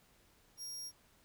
sawtooth tone, 5600 Hz, F8, 4 cents sharp, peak -40 dBFS, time 0.57-0.92 s, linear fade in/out 50 ms, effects pink hiss -68 dBFS RMS until 1.24 s

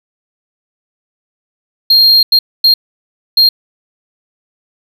triangle tone bursts at uneven times, 4218 Hz, C8, 13 cents sharp, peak -3 dBFS, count 4, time 1.9-2.23 / 2.32-2.39 / 2.64-2.74 / 3.37-3.49 s, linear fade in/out 5 ms, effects none

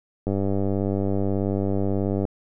click train, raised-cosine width 2 ms, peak -12 dBFS, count 196, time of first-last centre 0.27-2.252 s, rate 98.4 Hz, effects none

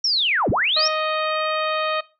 sine linear two-way sweep, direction down then up, 5670 to 59 to 5670 Hz, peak -17 dBFS, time 0.04-0.88 s, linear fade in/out 5 ms, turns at 0.5 s
harmonic tone, 623 Hz, D#5, 2 cents sharp, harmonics 1 / 2 / 3 / 4 / 5 / 6 / 7, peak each -24 / -24 / -32 / -30 / -33 / -34 / -37 dBFS, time 0.76-2.01 s, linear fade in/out 10 ms
effects noise-tail reverb RT60 0.3 s tail -20 dB re dry

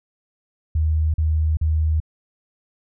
sine tone bursts, 78.3 Hz, D#2, 11 cents sharp, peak -16 dBFS, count 3, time 0.75-2.002 s, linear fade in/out 5 ms, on 390 ms, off 41 ms, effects none

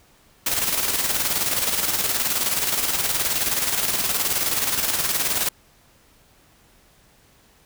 white noise with tremolo, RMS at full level -21 dBFS, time 0.46-5.49 s, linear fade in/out 5 ms, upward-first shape square, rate 19 Hz, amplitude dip 45%, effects pink hiss -56 dBFS RMS until 7.65 s

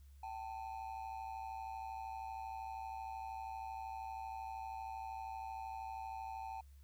triangle ring-modulated tone, 830.6 Hz, G#5, in tune, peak -38 dBFS, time 0.23-6.61 s, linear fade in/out 5 ms, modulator 56.4 Hz, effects added 69 Hz sine -56 dBFS peak until 6.83 s + white hiss -75 dBFS RMS until 6.83 s

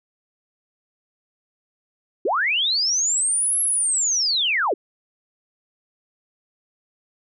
sine linear two-way sweep, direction up then down, 304.3 to 11280 to 304.3 Hz, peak -18 dBFS, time 2.25-4.74 s, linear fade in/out 5 ms, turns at 3.61 s, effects none

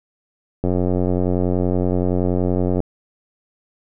click train, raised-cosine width 2 ms, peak -7 dBFS, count 197, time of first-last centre 0.64-2.803 s, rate 90.6 Hz, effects none

